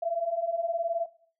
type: beating tone pair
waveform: sine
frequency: 660 / 679 Hz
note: E5 / F5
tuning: +2 / -49 cents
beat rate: 19 Hz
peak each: -29 dBFS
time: 0.02-1.06 s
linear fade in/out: 10 ms
effects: noise-tail reverb RT60 0.5 s tail -17 dB re dry